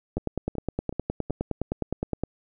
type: two click trains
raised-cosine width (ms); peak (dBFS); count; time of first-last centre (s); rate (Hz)
2; -23 / -13; 4 / 21; 0.18-1.299 / 0.17-2.236; 2.68 / 9.68
effects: none